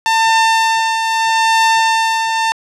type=tone with tremolo; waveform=sawtooth; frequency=898 Hz; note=A5; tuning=35 cents sharp; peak=-5 dBFS; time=0.06-2.52 s; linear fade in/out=0 ms; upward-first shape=triangle; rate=0.79 Hz; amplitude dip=50%; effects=low-pass 7000 Hz 12 dB/octave